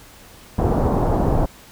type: low-pass noise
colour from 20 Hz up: pink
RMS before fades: -18 dBFS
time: 0.58-1.46 s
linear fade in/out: 10 ms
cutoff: 930 Hz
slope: 24 dB/octave
effects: pink hiss -45 dBFS RMS until 1.71 s